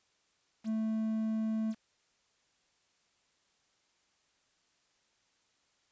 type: tone with quantisation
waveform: triangle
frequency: 220 Hz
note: A3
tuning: in tune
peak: -28 dBFS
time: 0.64-1.75 s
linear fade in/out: 50 ms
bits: 9
effects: white hiss -73 dBFS RMS until 5.91 s + resampled to 16000 Hz